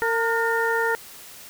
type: harmonic tone with a mistuned harmonic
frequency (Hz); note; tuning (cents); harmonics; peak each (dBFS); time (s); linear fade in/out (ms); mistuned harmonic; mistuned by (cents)
456.4; A#4; -37; 1 / 2 / 3 / 4; -24 / -26 / -26 / -26; 0.02-0.95; 0; 3; +62
effects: white hiss -43 dBFS RMS until 1.49 s